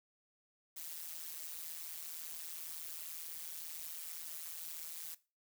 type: noise with amplitude modulation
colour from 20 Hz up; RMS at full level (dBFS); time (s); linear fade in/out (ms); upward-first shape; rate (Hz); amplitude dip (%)
blue; -42; 0.76-5.15; 10; sine; 162; 95
effects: noise-tail reverb RT60 0.3 s tail -18 dB re dry